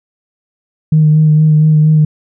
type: tone with vibrato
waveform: sine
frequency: 154.2 Hz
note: D#3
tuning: 15 cents flat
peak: -4 dBFS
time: 0.92-2.05 s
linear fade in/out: 5 ms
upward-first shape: sine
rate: 4.3 Hz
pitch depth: 21 cents each way
effects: tanh soft clip ceiling 0 dBFS